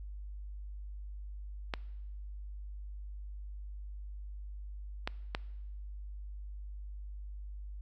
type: clicks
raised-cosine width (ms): 0.3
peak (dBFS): -17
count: 3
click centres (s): 1.738 / 5.075 / 5.349
effects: noise-tail reverb RT60 1.0 s tail -22 dB re dry + added 50 Hz sine -41 dBFS peak until 7.81 s